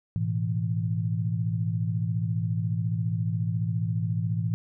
sine chord, A suspended second, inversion none, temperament equal with one note detuned, 109.05 / 123.47 / 164.81 Hz, A2 / B2 / E3, -15 / 0 / 0 cents, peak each -27 / -32 / -29 dBFS, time 0.16-4.54 s, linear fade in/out 0 ms, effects none

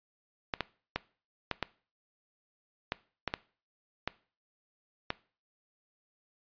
clicks, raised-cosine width 0.3 ms, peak -14 dBFS, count 10, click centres 0.538 / 0.607 / 0.96 / 1.513 / 1.627 / 2.921 / 3.277 / 3.339 / 4.076 / 5.104 s, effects noise-tail reverb RT60 0.4 s tail -20 dB re dry + resampled to 11025 Hz

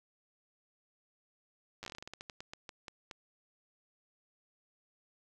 slowing click train, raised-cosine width 0.2 ms, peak -27 dBFS, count 19, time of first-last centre 1.83-3.112 s, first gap 9 ms, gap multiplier 1.21, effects none

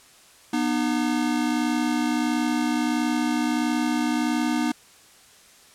square tone pair together, 242.4 / 303.9 Hz, B3 / D#4, -32 / -41 cents, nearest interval major third, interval 391 cents, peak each -25 dBFS, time 0.53-4.72 s, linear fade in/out 5 ms, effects white hiss -52 dBFS RMS until 5.74 s + low-pass 10000 Hz 12 dB/octave

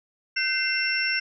sine tone cluster, 1534 / 2091 / 2705 / 5440 Hz, G6 / C7 / E7 / F8, -38 / -2 / +44 / -46 cents, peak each -28 dBFS, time 0.36-1.2 s, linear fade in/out 10 ms, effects none

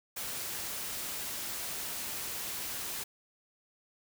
white noise, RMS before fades -38 dBFS, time 0.16-3.04 s, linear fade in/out 10 ms, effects none

